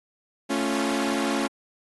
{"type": "chord", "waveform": "sawtooth", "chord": "A augmented", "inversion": "none", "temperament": "equal", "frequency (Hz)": [220, 277.2, 349.2], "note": ["A3", "C#4", "E#4"], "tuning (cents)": [0, 0, 0], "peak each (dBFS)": [-25, -22, -26], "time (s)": [0.49, 1.48], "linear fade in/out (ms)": 20, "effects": ["AAC 32 kbps"]}